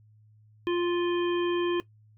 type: harmonic tone with a mistuned harmonic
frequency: 349.2 Hz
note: F4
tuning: in tune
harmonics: 1 / 3 / 5 / 7 / 9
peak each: -24 / -36 / -40 / -40 / -39 dBFS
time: 0.67-1.8 s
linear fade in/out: 0 ms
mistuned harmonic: 7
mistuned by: +16 cents
effects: noise-tail reverb RT60 0.1 s tail -17 dB re dry + added 107 Hz sine -55 dBFS peak until 2.17 s